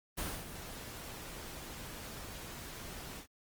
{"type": "noise with ADSR envelope", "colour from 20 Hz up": "pink", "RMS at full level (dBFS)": -36, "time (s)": [0.17, 3.27], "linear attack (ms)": 16, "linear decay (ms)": 260, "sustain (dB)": -10, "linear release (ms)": 91, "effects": ["Opus 24 kbps"]}